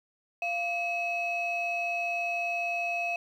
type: tone pair together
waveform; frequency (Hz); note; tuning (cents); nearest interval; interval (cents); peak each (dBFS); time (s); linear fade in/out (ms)
sine; 692.7 / 2569; F5 / E7; -14 / -45; octave + major seventh; 2269; -30 / -29; 0.42-3.16; 2
effects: tanh soft clip ceiling -23 dBFS + 10-bit